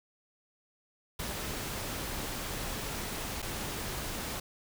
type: noise with dropouts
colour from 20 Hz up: pink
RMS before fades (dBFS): -37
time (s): 1.19-4.4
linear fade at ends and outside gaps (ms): 5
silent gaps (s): 3.42-3.425
effects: none